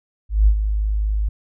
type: tone with ADSR envelope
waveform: sine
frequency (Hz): 52.2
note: G#1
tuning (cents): +10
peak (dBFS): -8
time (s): 0.29-1.29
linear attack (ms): 180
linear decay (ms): 75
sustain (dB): -9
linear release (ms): 7
effects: none